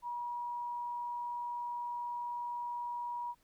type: tone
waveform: sine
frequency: 961 Hz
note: B5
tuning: 48 cents flat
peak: -36 dBFS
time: 0.02-3.35 s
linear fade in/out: 50 ms
effects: pink hiss -72 dBFS RMS until 3.43 s